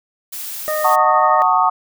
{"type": "noise", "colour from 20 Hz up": "blue", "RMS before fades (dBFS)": -28, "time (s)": [0.32, 0.96], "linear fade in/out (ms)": 10}
{"type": "harmonic tone", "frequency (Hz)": 616, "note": "D#5", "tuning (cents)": -17, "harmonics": [1, 2, 3], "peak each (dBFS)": [-19, -25, -27], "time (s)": [0.68, 1.42], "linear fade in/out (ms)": 0}
{"type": "chord", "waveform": "sine", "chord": "D# half-diminished seventh", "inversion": "first", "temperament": "equal with one note detuned", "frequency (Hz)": [740, 895.9, 1108.7, 1244.5], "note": ["F#5", "A5", "C#6", "D#6"], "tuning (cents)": [0, 31, 0, 0], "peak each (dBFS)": -17, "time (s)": [0.84, 1.7], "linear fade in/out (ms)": 10}
{"effects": []}